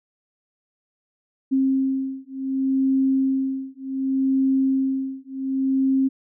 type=beating tone pair; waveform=sine; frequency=266.5 / 267.17 Hz; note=C4 / C4; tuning=+32 / +36 cents; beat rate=0.67 Hz; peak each=-22 dBFS; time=1.51-6.09 s; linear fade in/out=20 ms; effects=none